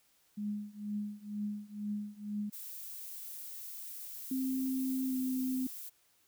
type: tone with tremolo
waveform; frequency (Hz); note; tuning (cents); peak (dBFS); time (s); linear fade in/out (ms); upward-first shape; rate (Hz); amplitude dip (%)
sine; 207.7; G#3; 0; -32; 0.37-2.5; 10; triangle; 2.1; 95
type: noise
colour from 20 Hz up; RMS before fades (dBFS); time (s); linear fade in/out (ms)
violet; -45; 2.52-5.9; 20
type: tone with pitch glide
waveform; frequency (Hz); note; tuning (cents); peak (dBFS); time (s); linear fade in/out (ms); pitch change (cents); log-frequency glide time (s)
sine; 261.6 to 257.6; C4 to C4; 0 to -27; -31; 4.31-5.67; 5; -27; 5.08-5.14
effects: white hiss -70 dBFS RMS until 6.27 s